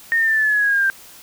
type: linear sweep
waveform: sine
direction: down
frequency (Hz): 1850 to 1568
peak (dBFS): -14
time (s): 0.12-0.9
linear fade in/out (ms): 0
effects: white hiss -43 dBFS RMS until 1.22 s